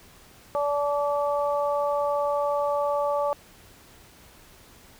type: harmonic tone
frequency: 288.7 Hz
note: D4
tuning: 30 cents flat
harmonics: 2 / 3 / 4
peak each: -24 / -29 / -30 dBFS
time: 0.55-3.33 s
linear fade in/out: 0 ms
effects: pink hiss -52 dBFS RMS until 4.99 s